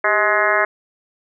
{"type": "harmonic tone with a mistuned harmonic", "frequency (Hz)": 210.6, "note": "G#3", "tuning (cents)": 24, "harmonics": [2, 3, 4, 5, 6, 7, 8, 9, 10], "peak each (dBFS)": [-25, -20, -26, -23, -22, -24, -20, -23, -25], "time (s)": [0.04, 0.65], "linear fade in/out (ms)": 5, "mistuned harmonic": 2, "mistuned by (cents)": -98, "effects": []}